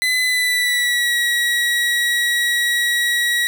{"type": "tone with pitch glide", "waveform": "30% pulse", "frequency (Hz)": [2013, 1915.4], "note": ["B6", "A#6"], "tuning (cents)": [33, 46], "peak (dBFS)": -13, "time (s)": [0.02, 3.47], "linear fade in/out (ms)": 0, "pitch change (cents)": -87, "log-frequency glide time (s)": [0.22, 1.16], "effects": []}